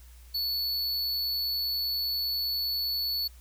square tone, 4435 Hz, C#8, in tune, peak -28 dBFS, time 0.34-3.28 s, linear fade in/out 10 ms, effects added 60 Hz sine -48 dBFS peak until 3.4 s + white hiss -59 dBFS RMS until 3.4 s

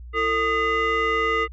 sine tone with frequency modulation, 1237 Hz, D#6, 10 cents flat, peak -18 dBFS, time 0.13-1.48 s, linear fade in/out 50 ms, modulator 788 Hz, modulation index 1.3, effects tanh soft clip ceiling -15 dBFS + added 60 Hz sine -36 dBFS peak until 1.52 s

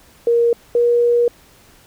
sine tone pair in turn, 470 / 477.1 Hz, A#4 / A#4, +14 / +40 cents, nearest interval unison, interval 26 cents, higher second, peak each -11 dBFS, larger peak neither, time 0.27-0.53 / 0.75-1.28 s, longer second, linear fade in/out 2 ms, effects pink hiss -49 dBFS RMS until 1.86 s

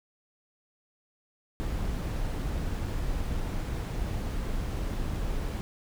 brown noise, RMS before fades -31 dBFS, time 1.6-5.61 s, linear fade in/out 0 ms, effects none

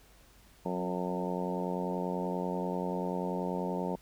harmonic tone with a mistuned harmonic, 90.3 Hz, F#2, 42 cents flat, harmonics 2 / 3 / 4 / 5 / 6 / 7 / 8 / 9 / 10, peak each -35 / -41 / -40 / -39 / -40 / -42 / -45 / -46 / -40 dBFS, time 0.65-3.96 s, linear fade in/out 10 ms, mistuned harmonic 3, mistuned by -18 cents, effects added 50 Hz sine -61 dBFS peak until 4.01 s + pink hiss -61 dBFS RMS until 4.01 s

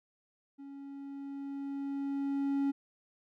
triangle tone with level ramp, 278 Hz, C#4, 5 cents sharp, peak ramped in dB -43 to -25 dBFS, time 0.58-2.72 s, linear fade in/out 20 ms, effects none

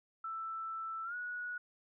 sine tone with pitch glide, 1325 to 1461.7 Hz, E6 to F#6, +9 to -22 cents, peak -38 dBFS, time 0.24-1.58 s, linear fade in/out 5 ms, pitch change +169 cents, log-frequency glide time 1.04-1.15 s, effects none

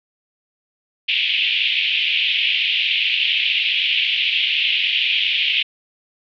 white band-pass noise, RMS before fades -19 dBFS, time 1.08-5.63 s, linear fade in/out 10 ms, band 2400 to 3300 Hz, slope 48 dB/octave, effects none

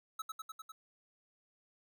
square tone with echo, 1300 Hz, E6, 24 cents flat, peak -38 dBFS, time 0.19-0.22 s, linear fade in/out 5 ms, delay 100 ms, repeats 5, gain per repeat -2 dB, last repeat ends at 0.72 s, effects none

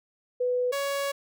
sine / sawtooth tone pair in turn, 496.2 / 559.4 Hz, B4 / C#5, +8 / +16 cents, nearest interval major second, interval 208 cents, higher second, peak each -23 dBFS, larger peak neither, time 0.4-0.72 / 0.72-1.12 s, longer second, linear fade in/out 10 ms, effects none

